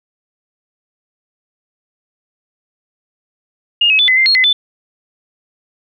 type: tone with pitch steps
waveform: sine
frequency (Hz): 2838 / 2560 / 3486 / 2029 / 2091 / 4283 / 2033 / 3506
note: F7 / D#7 / A7 / B6 / C7 / C8 / B6 / A7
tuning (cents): +27 / +49 / -17 / +46 / -2 / +40 / +50 / -7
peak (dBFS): -8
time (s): 3.81-4.53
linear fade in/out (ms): 5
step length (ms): 90
effects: none